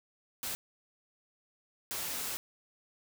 white noise bursts at uneven times, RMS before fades -37 dBFS, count 2, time 0.43-0.55 / 1.91-2.37 s, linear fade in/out 0 ms, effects none

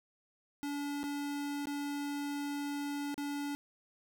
square tone with dropouts, 287 Hz, D4, 40 cents flat, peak -36 dBFS, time 0.63-3.55 s, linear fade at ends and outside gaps 0 ms, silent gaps 1.032-1.039 / 1.656-1.671 / 3.143-3.179 s, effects none

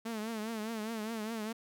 sawtooth tone with vibrato, 220.8 Hz, A3, 6 cents sharp, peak -32 dBFS, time 0.05-1.53 s, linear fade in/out 10 ms, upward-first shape triangle, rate 4.9 Hz, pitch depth 100 cents each way, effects none

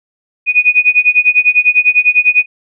sine tone with tremolo, 2477 Hz, D#7, 8 cents flat, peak -3 dBFS, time 0.46-2.46 s, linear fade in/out 50 ms, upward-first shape sine, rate 10 Hz, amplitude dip 95%, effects none

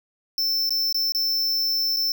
square tone with dropouts, 5330 Hz, E8, 18 cents sharp, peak -21 dBFS, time 0.38-2.12 s, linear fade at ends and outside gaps 1 ms, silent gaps 0.693-0.706 / 0.926-0.945 / 1.121-1.148 / 1.963-1.969 s, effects none

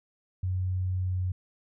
sine tone with pitch glide, 92.3 to 91.72 Hz, F#2 to F#2, -4 to -15 cents, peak -26 dBFS, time 0.43-1.32 s, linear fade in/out 5 ms, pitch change -11 cents, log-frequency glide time 0.97-1.2 s, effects none

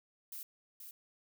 violet noise with echo, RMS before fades -45 dBFS, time 0.32-0.43 s, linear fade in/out 2 ms, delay 480 ms, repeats 1, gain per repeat -5 dB, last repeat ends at 0.91 s, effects none

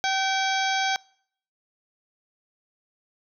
harmonic tone with a mistuned harmonic, 770 Hz, G5, 31 cents flat, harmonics 1 / 2 / 3 / 4 / 5 / 6 / 7 / 8, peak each -25 / -28 / -31 / -32 / -35 / -36 / -38 / -35 dBFS, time 0.04-0.96 s, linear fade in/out 0 ms, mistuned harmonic 4, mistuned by +100 cents, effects noise-tail reverb RT60 0.6 s tail -25 dB re dry

